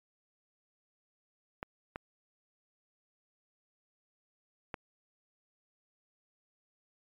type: clicks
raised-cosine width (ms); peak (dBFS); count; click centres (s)
0.5; -22; 3; 1.629 / 1.959 / 4.742
effects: MP3 96 kbps